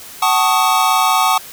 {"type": "chord", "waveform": "square", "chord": "D# half-diminished seventh", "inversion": "first", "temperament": "equal with one note detuned", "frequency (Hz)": [754.2, 880, 1108.7, 1244.5], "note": ["F#5", "A5", "C#6", "D#6"], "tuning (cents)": [33, 0, 0, 0], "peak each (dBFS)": -18, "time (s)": [0.22, 1.38], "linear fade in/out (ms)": 5, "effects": ["white hiss -35 dBFS RMS until 1.52 s"]}